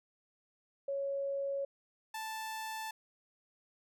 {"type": "tone pair in turn", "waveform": ["sine", "sawtooth"], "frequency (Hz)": [554.4, 880.1], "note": ["C#5", "A5"], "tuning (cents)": [0, 0], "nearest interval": "minor sixth", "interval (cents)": 800, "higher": "second", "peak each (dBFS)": [-33, -35], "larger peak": "first", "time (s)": [[0.88, 1.65], [2.14, 2.91]], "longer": "neither", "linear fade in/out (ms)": 5, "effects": []}